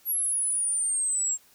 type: exponential sweep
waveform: sine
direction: down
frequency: 11540 to 7459 Hz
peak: -23 dBFS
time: 0.05-1.38 s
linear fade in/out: 50 ms
effects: tanh soft clip ceiling -19 dBFS + white hiss -59 dBFS RMS until 1.54 s